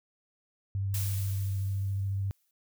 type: tone with vibrato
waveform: sine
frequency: 98 Hz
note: G2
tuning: in tune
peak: -28 dBFS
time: 0.75-2.31 s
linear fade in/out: 0 ms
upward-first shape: sine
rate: 14 Hz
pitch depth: 14 cents each way
type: noise with exponential decay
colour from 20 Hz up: blue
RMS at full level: -35 dBFS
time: 0.94-2.51 s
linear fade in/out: 2 ms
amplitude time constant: 340 ms
effects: none